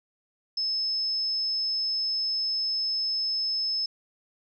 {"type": "tone", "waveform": "sine", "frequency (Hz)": 5220, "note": "E8", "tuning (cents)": -18, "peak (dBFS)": -25, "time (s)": [0.57, 3.86], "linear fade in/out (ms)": 5, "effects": []}